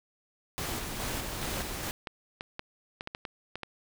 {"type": "noise with tremolo", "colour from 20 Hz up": "pink", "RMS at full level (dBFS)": -34, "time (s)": [0.58, 1.91], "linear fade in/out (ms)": 0, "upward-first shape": "square", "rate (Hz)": 2.4, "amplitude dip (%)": 30}
{"type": "clicks", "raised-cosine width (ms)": 0.3, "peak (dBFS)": -20, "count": 12, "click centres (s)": [1.429, 1.54, 1.606, 2.072, 2.409, 2.594, 3.009, 3.074, 3.149, 3.252, 3.556, 3.633]}
{"effects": []}